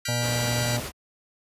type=chord; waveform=15% pulse; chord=G dominant seventh; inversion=third; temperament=just; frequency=1411.2 / 1568 / 1960 / 2352 Hz; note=F6 / G6 / B6 / D7; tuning=+18 / 0 / -14 / +2 cents; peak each=-29 / -30 / -26 / -29 dBFS; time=0.05-0.77 s; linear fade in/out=5 ms
type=harmonic tone; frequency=120 Hz; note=B2; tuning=49 cents flat; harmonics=1 / 2 / 4 / 5 / 6 / 7 / 8; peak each=-26 / -35 / -41 / -32 / -43 / -38 / -45 dBFS; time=0.08-0.8 s; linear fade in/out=5 ms
type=noise; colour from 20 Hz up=pink; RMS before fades=-33 dBFS; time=0.2-0.92 s; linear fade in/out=50 ms
effects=high-pass 60 Hz 12 dB/octave + resampled to 32000 Hz